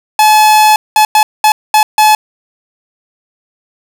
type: tone bursts at uneven times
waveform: 45% pulse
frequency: 857 Hz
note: A5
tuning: 46 cents flat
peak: -4 dBFS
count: 6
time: 0.19-0.76 / 0.96-1.05 / 1.15-1.23 / 1.44-1.52 / 1.74-1.83 / 1.98-2.15 s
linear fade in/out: 2 ms
effects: none

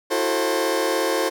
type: chord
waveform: sawtooth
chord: F# half-diminished seventh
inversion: third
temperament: just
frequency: 333 / 370 / 444 / 532.8 Hz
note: E4 / F#4 / A4 / C5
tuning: +18 / 0 / +16 / +31 cents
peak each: -22 / -23 / -21 / -20 dBFS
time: 0.1-1.3 s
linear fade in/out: 20 ms
effects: none

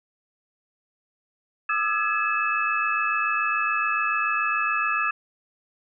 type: tone cluster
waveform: sine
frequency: 1216 / 1323 / 1683 / 2602 Hz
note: D#6 / E6 / G#6 / E7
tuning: -40 / +6 / +23 / -23 cents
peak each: -27 dBFS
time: 1.69-5.11 s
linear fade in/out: 5 ms
effects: none

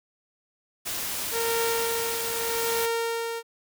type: noise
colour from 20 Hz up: white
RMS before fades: -31 dBFS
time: 0.85-2.87 s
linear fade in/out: 20 ms
type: tone with tremolo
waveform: sawtooth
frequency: 461.1 Hz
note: A#4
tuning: 19 cents flat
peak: -20 dBFS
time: 1.31-3.43 s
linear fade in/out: 50 ms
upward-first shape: triangle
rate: 0.8 Hz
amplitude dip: 65%
effects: none

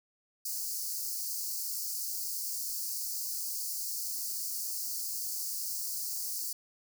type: high-pass noise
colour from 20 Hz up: white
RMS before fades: -36 dBFS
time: 0.45-6.53 s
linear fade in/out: 5 ms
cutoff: 4400 Hz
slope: 96 dB/octave
effects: none

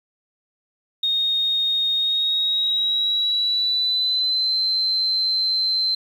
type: tone with pitch glide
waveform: sine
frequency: 3713 to 4096 Hz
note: A#7 to C8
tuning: -8 to -38 cents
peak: -18 dBFS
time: 1.03-5.95 s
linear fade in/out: 5 ms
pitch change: +170 cents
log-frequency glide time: 1.96-4.57 s
effects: 8-bit

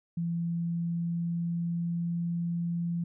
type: tone with pitch glide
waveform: sine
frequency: 169.2 to 170.77 Hz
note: E3 to F3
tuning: +45 to -39 cents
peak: -28 dBFS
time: 0.17-3.04 s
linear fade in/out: 5 ms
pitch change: +16 cents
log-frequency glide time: 0.3-2.28 s
effects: none

